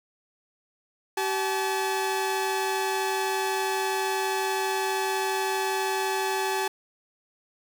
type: tone pair together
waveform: sawtooth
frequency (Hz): 384.2 / 860.6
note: G4 / A5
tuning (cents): -35 / -39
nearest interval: octave + major second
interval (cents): 1396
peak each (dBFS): -24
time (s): 1.17-6.68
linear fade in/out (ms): 5
effects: 10-bit